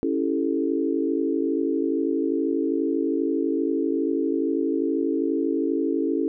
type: chord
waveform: sine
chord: A dominant seventh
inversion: first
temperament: equal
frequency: 277.2 / 329.6 / 392 / 440 Hz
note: C#4 / E4 / G4 / A4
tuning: 0 / 0 / 0 / 0 cents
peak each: -25 / -25 / -30 / -28 dBFS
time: 0.03-6.28 s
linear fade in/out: 0 ms
effects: none